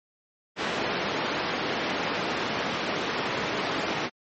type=band-pass noise; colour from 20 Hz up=pink; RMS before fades=-29 dBFS; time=0.56-4.1 s; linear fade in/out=50 ms; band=240 to 3600 Hz; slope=12 dB/octave; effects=low-pass 7000 Hz 12 dB/octave + MP3 32 kbps